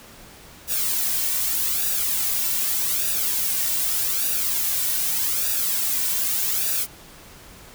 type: noise with flanger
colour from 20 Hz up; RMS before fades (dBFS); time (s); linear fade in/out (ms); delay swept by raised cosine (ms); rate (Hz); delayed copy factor
blue; -23; 0.67-6.87; 50; 0.93 to 2.43; 0.83; -0.7
effects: pink hiss -45 dBFS RMS until 7.74 s